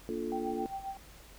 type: chord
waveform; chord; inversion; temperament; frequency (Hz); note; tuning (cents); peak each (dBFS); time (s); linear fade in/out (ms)
sine; Bb major seventh; none; just; 233.1 / 291.4 / 349.6 / 437; Bb3 / D4 / F4 / A4; 0 / -13 / +2 / -12; -39 / -40 / -37 / -38; 0.09-0.66; 0
type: tone with tremolo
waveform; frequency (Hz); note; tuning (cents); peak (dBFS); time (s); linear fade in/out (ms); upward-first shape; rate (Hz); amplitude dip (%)
sine; 780; G5; -9; -34; 0.32-0.97; 0; sine; 7.5; 75
effects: added 50 Hz sine -55 dBFS peak until 1.38 s + pink hiss -55 dBFS RMS until 1.38 s